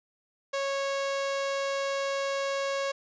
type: tone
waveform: sawtooth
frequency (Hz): 551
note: C#5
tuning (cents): -11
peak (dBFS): -24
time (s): 0.53-2.92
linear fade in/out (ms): 10
effects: resampled to 16000 Hz + 11-bit